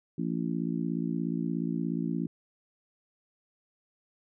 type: harmonic tone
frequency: 56.9 Hz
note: A#1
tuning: 41 cents flat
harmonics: 3 / 4 / 5 / 6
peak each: -32 / -33 / -34 / -39 dBFS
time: 0.18-2.27 s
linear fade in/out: 5 ms
effects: none